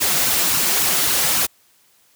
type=noise with flanger; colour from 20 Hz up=white; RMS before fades=-18 dBFS; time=0-1.47 s; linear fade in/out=20 ms; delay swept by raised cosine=0.71 to 6.01 ms; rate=3.6 Hz; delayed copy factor=+0.6; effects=white hiss -57 dBFS RMS until 2.15 s + high-pass 80 Hz 12 dB/octave